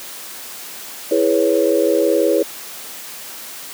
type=chord; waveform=sine; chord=C# minor seventh; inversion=first; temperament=equal; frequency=329.6 / 415.3 / 493.9 / 554.4 Hz; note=E4 / G#4 / B4 / C#5; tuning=0 / 0 / 0 / 0 cents; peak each=-18 dBFS; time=1.11-2.43 s; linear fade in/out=5 ms; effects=white hiss -33 dBFS RMS until 3.73 s + high-pass 200 Hz 12 dB/octave